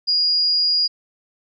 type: tone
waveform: sine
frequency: 4866 Hz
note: D#8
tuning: 39 cents flat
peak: -15 dBFS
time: 0.07-0.88 s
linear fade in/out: 20 ms
effects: none